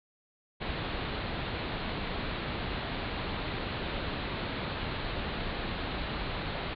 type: low-pass noise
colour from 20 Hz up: pink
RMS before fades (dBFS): -35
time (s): 0.6-6.75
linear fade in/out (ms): 20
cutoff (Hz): 4300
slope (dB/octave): 96
effects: none